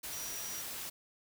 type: tone in noise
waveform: sine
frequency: 5790 Hz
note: F#8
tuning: 38 cents flat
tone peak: -43 dBFS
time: 0.12-0.62 s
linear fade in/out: 10 ms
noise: white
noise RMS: -42 dBFS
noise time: 0.03-0.9 s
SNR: -4 dB
effects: none